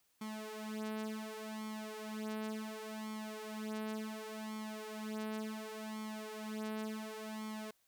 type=tone with flanger; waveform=sawtooth; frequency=216.6 Hz; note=A3; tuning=27 cents flat; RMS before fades=-43 dBFS; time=0.21-7.71 s; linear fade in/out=5 ms; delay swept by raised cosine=0.9 to 4.7 ms; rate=0.69 Hz; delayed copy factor=+0.9; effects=white hiss -75 dBFS RMS until 7.87 s